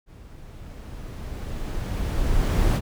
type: noise with level ramp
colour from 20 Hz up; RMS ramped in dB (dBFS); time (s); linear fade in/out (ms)
brown; -45 to -18; 0.06-2.81; 50
effects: none